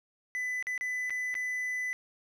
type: tone with dropouts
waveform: triangle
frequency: 2000 Hz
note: B6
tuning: 21 cents sharp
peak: -29 dBFS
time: 0.35-1.93 s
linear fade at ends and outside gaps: 0 ms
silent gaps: 0.626-0.669 / 0.778-0.81 / 1.097-1.105 / 1.342-1.352 s
effects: none